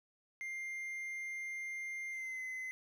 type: tone with pitch glide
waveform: triangle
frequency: 2100 to 2044 Hz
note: C7 to C7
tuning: +6 to -41 cents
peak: -38 dBFS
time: 0.41-2.71 s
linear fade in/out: 0 ms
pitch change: -47 cents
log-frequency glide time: 2.11-2.41 s
effects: 12-bit